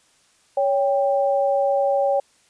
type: tone pair together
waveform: sine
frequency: 559 / 790.5 Hz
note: C#5 / G5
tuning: +14 / +14 cents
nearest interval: tritone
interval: 600 cents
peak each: -18 / -22 dBFS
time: 0.57-2.2 s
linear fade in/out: 5 ms
effects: white hiss -59 dBFS RMS until 2.49 s + resampled to 22050 Hz